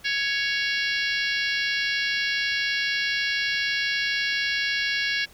harmonic tone with a mistuned harmonic, 556 Hz, C#5, 5 cents sharp, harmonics 3 / 4 / 5 / 6 / 7 / 8 / 9 / 10, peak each -27 / -29 / -31 / -33 / -34 / -35 / -36 / -37 dBFS, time 0.04-5.26 s, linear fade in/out 20 ms, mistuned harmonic 7, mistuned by +48 cents, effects pink hiss -52 dBFS RMS until 5.33 s

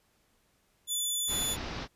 15% pulse tone, 3481 Hz, A7, 19 cents flat, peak -22 dBFS, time 0.87-1.57 s, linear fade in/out 50 ms
pink low-pass noise, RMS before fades -38 dBFS, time 1.27-1.88 s, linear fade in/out 50 ms, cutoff 5600 Hz, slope 48 dB/octave
effects pink hiss -70 dBFS RMS until 1.95 s + resampled to 32000 Hz

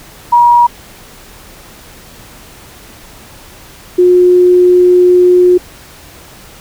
sine tone pair in turn, 956 / 359.5 Hz, A#5 / F#4, +43 / -50 cents, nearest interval octave + perfect fourth, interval 1693 cents, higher first, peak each -3 dBFS, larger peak neither, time 0.32-0.67 / 3.98-5.58 s, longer second, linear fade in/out 10 ms, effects pink hiss -36 dBFS RMS until 6.6 s

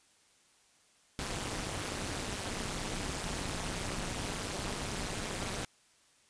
pink noise with amplitude modulation, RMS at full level -33 dBFS, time 1.19-5.65 s, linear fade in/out 0 ms, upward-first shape sine, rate 200 Hz, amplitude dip 100%, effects white hiss -66 dBFS RMS until 6.29 s + resampled to 22050 Hz

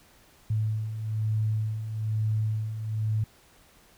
sine beating tone pair, 107.8 / 108.9 Hz, A2 / A2, -35 / -17 cents, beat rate 1.1 Hz, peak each -33 / -26 dBFS, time 0.5-3.24 s, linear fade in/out 5 ms, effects pink hiss -58 dBFS RMS until 3.97 s

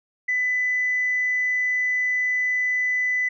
sine tone, 1999 Hz, B6, 20 cents sharp, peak -19 dBFS, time 0.28-3.29 s, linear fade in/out 10 ms, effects tanh soft clip ceiling -15 dBFS

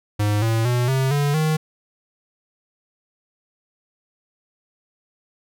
square tone with pitch steps, 104.2 / 112.98 / 122.49 / 132.81 / 144 / 156.12 Hz, G#2 / A2 / B2 / C3 / D3 / D#3, +6 / +46 / -14 / +26 / -34 / +6 cents, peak -18 dBFS, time 0.19-1.57 s, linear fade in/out 10 ms, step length 230 ms, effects none

